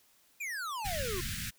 square exponential sweep, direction down, 2489 to 340 Hz, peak -36 dBFS, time 0.4-1.21 s, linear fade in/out 10 ms
pink band-stop noise, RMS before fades -37 dBFS, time 0.84-1.51 s, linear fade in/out 20 ms, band 220 to 1500 Hz, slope 48 dB/octave
effects white hiss -66 dBFS RMS until 1.58 s

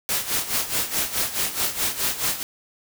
white noise with tremolo, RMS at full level -22 dBFS, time 0.09-2.43 s, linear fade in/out 0 ms, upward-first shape sine, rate 4.7 Hz, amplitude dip 75%, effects none

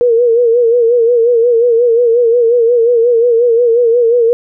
sine tone with vibrato, 471.5 Hz, A#4, 20 cents sharp, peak -6 dBFS, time 0.01-4.33 s, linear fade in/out 0 ms, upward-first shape sine, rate 5.6 Hz, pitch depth 71 cents each way, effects none

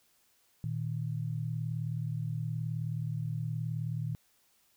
sine tone pair together, 116.8 / 155.81 Hz, A#2 / D#3, +4 / +3 cents, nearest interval perfect fourth, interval 499 cents, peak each -34 / -35 dBFS, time 0.64-4.15 s, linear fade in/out 0 ms, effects white hiss -69 dBFS RMS until 4.76 s

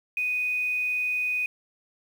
sine tone with quantisation, 2489 Hz, D#7, in tune, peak -24 dBFS, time 0.17-1.46 s, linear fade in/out 2 ms, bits 8, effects none

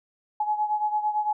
sine beating tone pair, 844 / 852.9 Hz, G#5 / G#5, +28 / +46 cents, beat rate 8.9 Hz, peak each -24 / -29 dBFS, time 0.4-1.33 s, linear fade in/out 5 ms, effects none

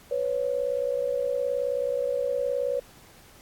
sine tone pair together, 496.6 / 555.6 Hz, B4 / C#5, +9 / +4 cents, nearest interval major second, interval 195 cents, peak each -27 dBFS, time 0.11-2.8 s, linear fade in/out 5 ms, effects pink hiss -53 dBFS RMS until 3.41 s + AAC 64 kbps

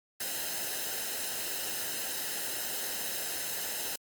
white noise with comb filter, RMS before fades -35 dBFS, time 0.2-3.96 s, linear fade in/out 5 ms, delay 0.87 ms, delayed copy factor -0.6, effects Opus 48 kbps

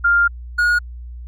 sine / triangle tone pair in turn, 1400 / 1441.9 Hz, F6 / F#6, +4 / -45 cents, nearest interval minor second, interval 51 cents, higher second, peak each -11 / -11 dBFS, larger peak neither, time 0.04-0.28 / 0.58-0.79 s, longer first, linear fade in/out 10 ms, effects added 60 Hz sine -30 dBFS peak until 1.27 s

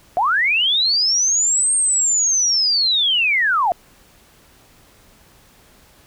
sine linear two-way sweep, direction up then down, 660 to 8660 to 660 Hz, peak -14 dBFS, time 0.17-3.72 s, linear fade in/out 0 ms, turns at 1.75 s, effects pink hiss -51 dBFS RMS until 6.06 s

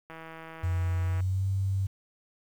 click train, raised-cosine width 0.5 ms, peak -29 dBFS, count 180, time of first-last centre 0.1-1.205 s, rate 162 Hz
sine tone with pitch glide, 90.1 to 96.57 Hz, F#2 to G2, -45 to -25 cents, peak -25 dBFS, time 0.63-1.87 s, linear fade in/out 10 ms, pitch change +120 cents, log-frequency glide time 1.03-1.47 s
effects 9-bit

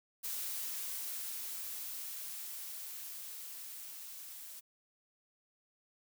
blue noise with level ramp, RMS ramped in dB -39 to -49 dBFS, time 0.23-4.61 s, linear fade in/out 20 ms, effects none

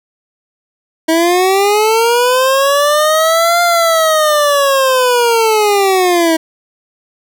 25% pulse linear two-way sweep, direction up then down, 318.7 to 698.5 to 318.7 Hz, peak -5 dBFS, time 1.08-6.37 s, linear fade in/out 10 ms, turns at 3.62 s, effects none

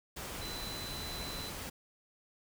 sine tone in noise, 4013 Hz, B7, 27 cents sharp, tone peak -43 dBFS, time 0.41-1.5 s, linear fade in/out 10 ms, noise pink, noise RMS -42 dBFS, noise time 0.16-1.7 s, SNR -4 dB, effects none

